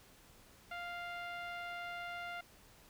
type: tone with low-pass filter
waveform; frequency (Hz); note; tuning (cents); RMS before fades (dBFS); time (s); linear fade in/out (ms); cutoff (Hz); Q
10% pulse; 698.5; F5; 0; -44; 0.71-2.41; 5; 2000; 0.91
effects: pink hiss -62 dBFS RMS until 2.89 s